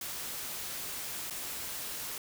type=noise with dropouts; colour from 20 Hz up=white; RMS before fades=-39 dBFS; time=0.01-2.18 s; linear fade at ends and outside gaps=2 ms; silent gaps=1.3-1.307 s; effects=none